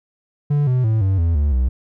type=tone with pitch steps; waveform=triangle; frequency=145.6 / 126.75 / 110.34 / 96.06 / 83.63 / 72.8 / 63.38 Hz; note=D3 / B2 / A2 / G2 / E2 / D2 / B1; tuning=-15 / +45 / +5 / -35 / +26 / -15 / +46 cents; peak=-12 dBFS; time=0.5-1.69 s; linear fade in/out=10 ms; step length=170 ms; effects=none